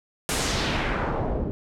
pink noise with low-pass filter sweep, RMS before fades -26 dBFS, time 0.29-1.51 s, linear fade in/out 0 ms, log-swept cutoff 11000 to 360 Hz, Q 1.4, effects none

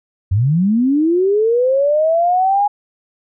sine linear sweep, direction up, 87.3 to 830.6 Hz, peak -11 dBFS, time 0.31-2.68 s, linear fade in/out 10 ms, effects none

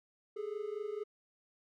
triangle tone pair together, 408.1 / 432.4 Hz, G#4 / A4, -30 / -30 cents, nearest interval minor second, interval 100 cents, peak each -38 / -38 dBFS, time 0.36-1.04 s, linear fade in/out 10 ms, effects none

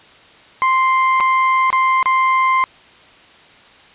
35% pulse tone with dropouts, 1046.5 Hz, C6, in tune, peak -10 dBFS, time 0.62-2.64 s, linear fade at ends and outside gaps 0 ms, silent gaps 1.201-1.206 / 1.703-1.728 / 2.028-2.058 s, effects white hiss -45 dBFS RMS until 3.94 s + resampled to 8000 Hz

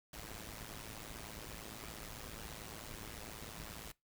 pink noise with amplitude modulation, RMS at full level -45 dBFS, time 0.13-3.92 s, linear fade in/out 5 ms, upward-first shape sine, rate 109 Hz, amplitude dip 80%, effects noise-tail reverb RT60 0.2 s tail -22 dB re dry

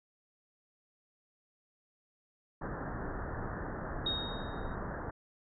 pink low-pass noise, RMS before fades -39 dBFS, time 2.61-5.11 s, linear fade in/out 10 ms, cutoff 1800 Hz, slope 96 dB/octave
sine tone with exponential decay, 3739 Hz, A#7, 4 cents sharp, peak -29 dBFS, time 4.06-4.75 s, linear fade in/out 5 ms, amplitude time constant 150 ms
effects none

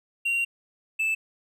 triangle tone pair in turn, 2758 / 2633 Hz, F7 / E7, -22 / -3 cents, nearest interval minor second, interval 81 cents, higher first, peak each -21 dBFS, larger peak neither, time 0.25-0.45 / 0.99-1.15 s, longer first, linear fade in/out 10 ms, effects none

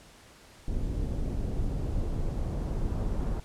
brown noise with low-pass filter sweep, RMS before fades -30 dBFS, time 0.68-3.4 s, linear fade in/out 2 ms, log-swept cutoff 440 to 1000 Hz, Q 0.72, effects pink hiss -54 dBFS RMS until 3.44 s + low-pass 10000 Hz 12 dB/octave

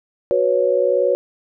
sine chord, F# suspended fourth, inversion none, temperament equal, 370 / 493.9 / 554.4 Hz, F#4 / B4 / C#5, 0 / 0 / 0 cents, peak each -21 / -18 / -17 dBFS, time 0.31-1.15 s, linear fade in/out 0 ms, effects none

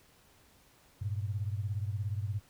sine beating tone pair, 98.5 / 115.5 Hz, G2 / A#2, +9 / -16 cents, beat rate 17 Hz, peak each -33 / -37 dBFS, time 1.01-2.4 s, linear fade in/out 10 ms, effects pink hiss -63 dBFS RMS until 2.49 s

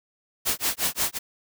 white noise with tremolo, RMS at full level -23 dBFS, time 0.45-1.19 s, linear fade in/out 20 ms, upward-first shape sine, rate 5.6 Hz, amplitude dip 100%, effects none

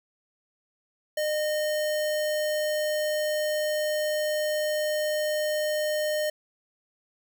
sine tone with sample-and-hold, 608 Hz, D#5, 40 cents flat, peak -24 dBFS, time 1.17-6.3 s, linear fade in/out 5 ms, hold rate 2450 Hz, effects none

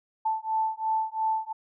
sine beating tone pair, 879 / 881.9 Hz, A5 / A5, -2 / +4 cents, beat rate 2.9 Hz, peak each -28 dBFS, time 0.25-1.53 s, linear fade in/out 10 ms, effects none

